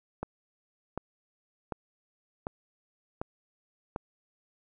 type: click train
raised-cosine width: 1 ms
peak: -19 dBFS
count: 6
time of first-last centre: 0.23-3.961 s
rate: 1.34 Hz
effects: none